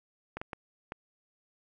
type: clicks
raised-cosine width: 0.5 ms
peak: -22 dBFS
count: 4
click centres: 0.37 / 0.415 / 0.532 / 0.921 s
effects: none